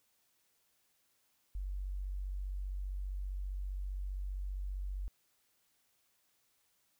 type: tone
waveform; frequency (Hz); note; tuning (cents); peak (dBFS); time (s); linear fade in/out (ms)
sine; 47.58; F#1; +49; -36; 1.55-5.08; 0
effects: white hiss -75 dBFS RMS until 6.99 s